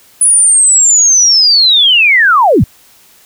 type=linear sweep; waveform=sine; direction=down; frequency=10000 to 58.2 Hz; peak=-4 dBFS; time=0.21-2.64 s; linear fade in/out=5 ms; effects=white hiss -44 dBFS RMS until 3.25 s